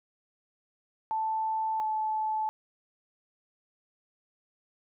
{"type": "tone pair in turn", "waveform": "sine", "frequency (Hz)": [880, 867.9], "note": ["A5", "A5"], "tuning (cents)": [0, -24], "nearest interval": "unison", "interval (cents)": 24, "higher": "first", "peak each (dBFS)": -27, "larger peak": "neither", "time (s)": [[1.11, 1.8], [1.8, 2.49]], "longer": "neither", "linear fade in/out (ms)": 0, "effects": []}